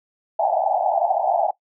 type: band-pass noise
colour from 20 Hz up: pink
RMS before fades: -20 dBFS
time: 0.39-1.51 s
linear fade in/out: 5 ms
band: 630 to 850 Hz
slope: 96 dB/octave
effects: noise-tail reverb RT60 0.1 s tail -19 dB re dry